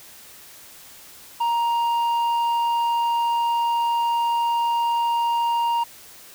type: tone with tanh clipping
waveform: triangle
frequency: 937 Hz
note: A#5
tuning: 9 cents sharp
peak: -20 dBFS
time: 1.4-5.84 s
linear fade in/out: 10 ms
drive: 10 dB
effects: white hiss -45 dBFS RMS until 6.34 s